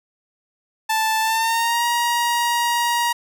sawtooth tone with pitch glide, 880 to 948.6 Hz, A5 to A#5, 0 to +30 cents, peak -14 dBFS, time 0.89-3.13 s, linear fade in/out 10 ms, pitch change +130 cents, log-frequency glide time 1.21-1.84 s, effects none

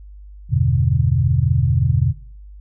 sine chord, E minor seventh, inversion none, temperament equal, 82.41 / 98 / 123.47 / 146.83 Hz, E2 / G2 / B2 / D3, 0 / 0 / 0 / 0 cents, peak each -20 / -21 / -17 / -20 dBFS, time 0.49-2.14 s, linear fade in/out 50 ms, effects noise-tail reverb RT60 0.5 s tail -20 dB re dry + added 50 Hz sine -36 dBFS peak until 2.6 s

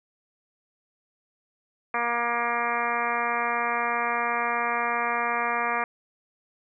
harmonic tone, 237 Hz, A#3, 29 cents sharp, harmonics 1 / 2 / 3 / 4 / 5 / 6 / 7 / 8 / 9 / 10, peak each -40 / -35 / -31 / -31 / -29 / -36 / -33 / -35 / -34 / -35 dBFS, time 1.94-5.84 s, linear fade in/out 2 ms, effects none

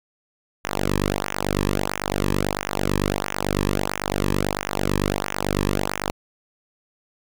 sawtooth tone with flanger, 49 Hz, G1, in tune, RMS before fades -24 dBFS, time 0.64-6.11 s, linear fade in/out 10 ms, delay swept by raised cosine 0.22 to 1.42 ms, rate 1.5 Hz, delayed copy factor -1, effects none

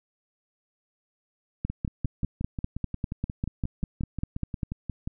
two click trains, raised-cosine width 5 ms, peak -19 / -15 dBFS, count 20 / 16, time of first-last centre 1.7-5.075 / 1.65-4.632 s, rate 5.63 / 5.03 Hz, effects none

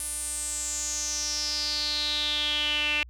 sawtooth tone with band-pass filter sweep, 297.7 Hz, D4, 24 cents sharp, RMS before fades -29 dBFS, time 0-3.03 s, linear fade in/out 0 ms, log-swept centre 10000 to 2600 Hz, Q 6.8, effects added 60 Hz sine -44 dBFS peak until 3.09 s

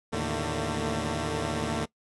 10% pulse tone cluster, 79.7 / 112 / 148.8 / 225.2 Hz, D#2 / A2 / D3 / A3, +42 / +31 / +23 / +40 cents, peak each -25 / -27 / -25 / -25 dBFS, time 0.12-1.86 s, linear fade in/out 20 ms, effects noise-tail reverb RT60 0.1 s tail -20 dB re dry + resampled to 24000 Hz

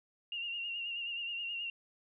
sine tone with vibrato, 2794 Hz, F7, in tune, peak -36 dBFS, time 0.32-1.7 s, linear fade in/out 2 ms, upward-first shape sine, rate 9.4 Hz, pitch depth 43 cents each way, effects none

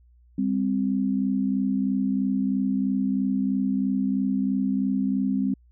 sine tone pair together, 198.54 / 261.6 Hz, G3 / C4, +22 / 0 cents, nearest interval perfect fourth, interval 478 cents, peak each -24 dBFS, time 0.38-5.54 s, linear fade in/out 5 ms, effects added 60 Hz sine -53 dBFS peak until 5.71 s

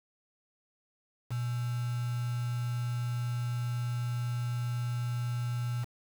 sine tone with quantisation, 121 Hz, B2, 35 cents flat, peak -30 dBFS, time 1.3-5.85 s, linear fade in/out 20 ms, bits 7, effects none

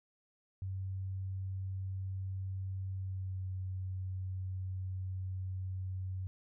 sine tone with pitch glide, 95.2 to 93.62 Hz, F#2 to F#2, +50 to +21 cents, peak -36 dBFS, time 0.62-6.27 s, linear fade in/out 0 ms, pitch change -29 cents, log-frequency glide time 2.93-3.47 s, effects none

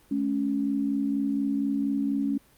sine tone pair together, 214.4 / 278.6 Hz, A3 / C#4, -45 / +9 cents, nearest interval perfect fourth, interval 454 cents, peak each -29 / -25 dBFS, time 0.11-2.38 s, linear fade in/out 5 ms, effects pink hiss -59 dBFS RMS until 2.57 s + Opus 32 kbps

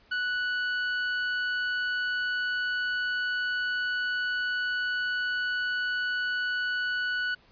40% pulse tone, 1480 Hz, F#6, in tune, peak -26 dBFS, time 0.11-7.35 s, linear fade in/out 10 ms, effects pink hiss -60 dBFS RMS until 7.51 s + resampled to 11025 Hz

